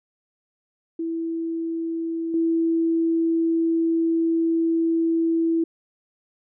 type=tone with level steps; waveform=sine; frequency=329.6 Hz; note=E4; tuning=in tune; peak=-24 / -18 dBFS; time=0.99-5.64 s; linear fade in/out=5 ms; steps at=2.34 s; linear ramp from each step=2 ms; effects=none